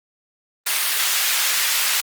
pink high-pass noise, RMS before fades -20 dBFS, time 0.66-2.01 s, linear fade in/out 10 ms, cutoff 1800 Hz, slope 12 dB/octave, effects Opus 32 kbps

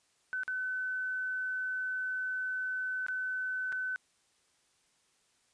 sine tone with dropouts, 1513 Hz, F#6, 38 cents sharp, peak -32 dBFS, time 0.33-3.96 s, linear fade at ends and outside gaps 0 ms, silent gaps 0.434-0.479 / 3.065-3.084 / 3.722-3.726 s, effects white hiss -71 dBFS RMS until 5.53 s + resampled to 22050 Hz

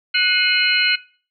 sine tone cluster, 1476 / 2148 / 2512 / 2946 / 4164 Hz, F#6 / C7 / D#7 / F#7 / C8, -5 / +45 / +16 / -8 / -9 cents, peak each -21 dBFS, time 0.14-0.96 s, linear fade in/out 10 ms, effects noise-tail reverb RT60 0.4 s tail -19 dB re dry

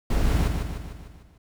brown noise with echo, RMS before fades -22 dBFS, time 0.1-0.48 s, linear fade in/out 5 ms, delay 150 ms, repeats 6, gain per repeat -5 dB, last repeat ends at 1.38 s, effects none

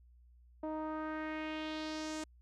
sawtooth tone with low-pass filter sweep, 311.1 Hz, D#4, in tune, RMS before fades -40 dBFS, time 0.63-2.24 s, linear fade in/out 5 ms, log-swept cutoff 770 to 7800 Hz, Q 2.2, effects added 60 Hz sine -59 dBFS peak until 2.41 s

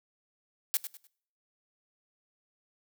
blue noise with echo, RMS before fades -27 dBFS, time 0.74-0.77 s, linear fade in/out 0 ms, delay 100 ms, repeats 3, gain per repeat -11 dB, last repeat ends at 1.07 s, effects noise-tail reverb RT60 0.6 s tail -23 dB re dry

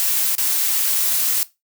blue noise with dropouts, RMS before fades -19 dBFS, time 0-1.43 s, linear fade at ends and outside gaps 0 ms, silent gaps 0.351-0.382 s, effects noise-tail reverb RT60 0.2 s tail -17 dB re dry

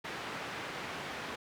white band-pass noise, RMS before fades -41 dBFS, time 0.04-1.36 s, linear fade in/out 10 ms, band 100 to 2100 Hz, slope 12 dB/octave, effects none

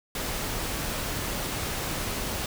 pink noise, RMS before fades -31 dBFS, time 0.15-2.46 s, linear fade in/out 2 ms, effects none

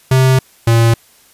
square tone pair in turn, 130.81 / 115.37 Hz, C3 / A#2, 0 / -17 cents, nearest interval major second, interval 217 cents, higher first, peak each -8 dBFS, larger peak neither, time 0.11-0.39 / 0.67-0.94 s, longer first, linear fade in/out 5 ms, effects white hiss -48 dBFS RMS until 1.33 s + resampled to 32000 Hz

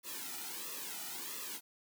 white noise with flanger, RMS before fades -43 dBFS, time 0.03-1.61 s, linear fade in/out 50 ms, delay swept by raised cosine 1.3 to 1.87 ms, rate 1.5 Hz, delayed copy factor -0.9, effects high-pass 200 Hz 12 dB/octave

